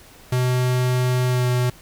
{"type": "tone with pitch glide", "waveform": "square", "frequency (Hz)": [126, 124.48], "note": ["B2", "B2"], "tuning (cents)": [35, 14], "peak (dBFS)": -18, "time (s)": [0.32, 1.7], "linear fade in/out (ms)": 5, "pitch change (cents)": -21, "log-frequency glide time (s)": [1.27, 1.48], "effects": ["pink hiss -47 dBFS RMS until 1.81 s"]}